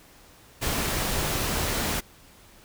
pink noise, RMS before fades -27 dBFS, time 0.61-2.01 s, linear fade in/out 20 ms, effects pink hiss -53 dBFS RMS until 2.64 s

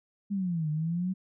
sine exponential two-way sweep, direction down then up, 206.1 to 150 to 190.1 Hz, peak -27 dBFS, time 0.3-1.14 s, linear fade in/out 20 ms, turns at 0.7 s, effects none

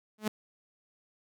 sawtooth tone with exponential growth, 214.1 Hz, A3, 47 cents flat, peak -22 dBFS, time 0.18-0.28 s, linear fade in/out 5 ms, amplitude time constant 20 ms, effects none

